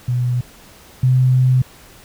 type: tone pair in turn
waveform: sine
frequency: 123.47 / 128.29 Hz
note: B2 / C3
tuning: 0 / -34 cents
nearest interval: minor second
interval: 66 cents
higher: second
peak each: -15 / -10 dBFS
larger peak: second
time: 0.08-0.41 / 1.03-1.62 s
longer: second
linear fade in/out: 5 ms
effects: pink hiss -44 dBFS RMS until 2.04 s